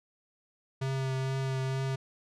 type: tone with vibrato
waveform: square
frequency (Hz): 133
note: C3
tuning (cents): +29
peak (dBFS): -30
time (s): 0.81-1.96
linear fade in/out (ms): 10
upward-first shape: triangle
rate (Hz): 2.2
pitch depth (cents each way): 17
effects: low-pass 7000 Hz 12 dB/octave